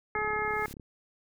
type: harmonic tone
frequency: 425.3 Hz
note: G#4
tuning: 41 cents sharp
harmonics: 1 / 2 / 3 / 4 / 5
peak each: -34 / -34 / -34 / -36 / -34 dBFS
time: 0.15-0.66 s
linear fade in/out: 2 ms
type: click train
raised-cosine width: 3 ms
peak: -32 dBFS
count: 23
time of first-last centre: 0.16-0.798 s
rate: 34.5 Hz
type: noise with exponential growth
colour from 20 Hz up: white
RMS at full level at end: -46 dBFS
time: 0.31-0.73 s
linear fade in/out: 0 ms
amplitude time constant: 91 ms
effects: none